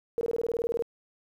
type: tone bursts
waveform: sine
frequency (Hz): 466.2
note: A#4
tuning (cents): 0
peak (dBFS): -25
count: 13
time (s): 0.18-0.823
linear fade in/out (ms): 0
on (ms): 31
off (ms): 20
effects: 10-bit